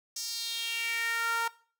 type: tone with high-pass filter sweep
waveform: sawtooth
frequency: 461.5 Hz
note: A#4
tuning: 17 cents flat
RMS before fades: -32 dBFS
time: 0.16-1.48 s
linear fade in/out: 5 ms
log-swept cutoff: 5800 to 1100 Hz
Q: 3.7
effects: noise-tail reverb RT60 0.4 s tail -19 dB re dry